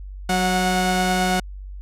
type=tone pair together; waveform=sawtooth; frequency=185 / 730.9 Hz; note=F#3 / F#5; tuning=0 / -21 cents; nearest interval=2 octaves; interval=2379 cents; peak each=-17 dBFS; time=0.29-1.4 s; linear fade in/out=5 ms; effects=added 48 Hz sine -32 dBFS peak until 1.81 s + low-pass 12000 Hz 12 dB/octave